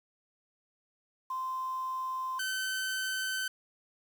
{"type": "tone pair in turn", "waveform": ["sine", "sawtooth"], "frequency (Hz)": [1038, 1530.7], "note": ["C6", "G6"], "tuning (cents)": [-14, -42], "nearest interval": "perfect fifth", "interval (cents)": 672, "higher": "second", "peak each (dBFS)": [-32, -28], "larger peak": "second", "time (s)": [[1.3, 2.39], [2.39, 3.48]], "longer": "neither", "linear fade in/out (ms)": 5, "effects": ["9-bit"]}